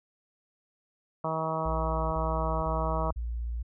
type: harmonic tone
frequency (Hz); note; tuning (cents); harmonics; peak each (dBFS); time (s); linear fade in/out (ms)
159.9; D#3; +48; 1 / 2 / 3 / 4 / 5 / 6 / 7 / 8; -35 / -41 / -38 / -33 / -38 / -35 / -35 / -40; 1.24-3.11; 5
type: tone bursts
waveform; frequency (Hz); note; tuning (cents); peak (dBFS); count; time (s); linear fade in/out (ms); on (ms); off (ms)
sine; 58.27; A#1; 0; -30; 4; 1.65-3.629; 10; 470; 33
effects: none